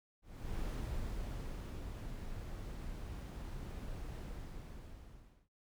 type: noise with ADSR envelope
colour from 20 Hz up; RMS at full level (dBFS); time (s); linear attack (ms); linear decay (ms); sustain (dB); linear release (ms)
brown; -39; 0.22-5.49; 380; 1200; -5; 1300
effects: none